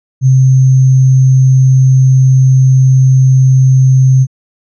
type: tone with sample-and-hold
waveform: sine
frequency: 130.81 Hz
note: C3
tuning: in tune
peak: -3 dBFS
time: 0.21-4.27 s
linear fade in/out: 50 ms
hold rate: 6300 Hz
effects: resampled to 24000 Hz